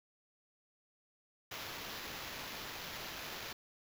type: noise with sample-and-hold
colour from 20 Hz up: white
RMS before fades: -45 dBFS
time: 1.51-3.53 s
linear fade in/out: 5 ms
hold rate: 8820 Hz
effects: none